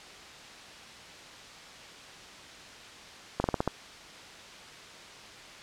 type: slowing click train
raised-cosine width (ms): 1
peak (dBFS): -12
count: 6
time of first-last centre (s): 3.4-3.676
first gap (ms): 41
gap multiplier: 1.15
effects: white hiss -47 dBFS RMS until 5.62 s + low-pass 5000 Hz 12 dB/octave